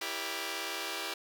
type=chord; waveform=5% pulse; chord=E diminished seventh; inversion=none; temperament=just; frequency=329.6 / 395.6 / 474.7 / 569.6 Hz; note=E4 / G4 / Bb4 / Db5; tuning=0 / +16 / +31 / +47 cents; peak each=-29 / -28 / -31 / -31 dBFS; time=0.01-1.14 s; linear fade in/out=5 ms; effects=none